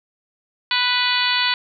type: harmonic tone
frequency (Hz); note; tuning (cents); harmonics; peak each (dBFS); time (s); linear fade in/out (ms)
493.9; B4; 0; 2 / 3 / 4 / 5 / 6 / 7 / 8 / 9; -25 / -25 / -25 / -25 / -25 / -25 / -25 / -25; 0.71-1.54; 2
effects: none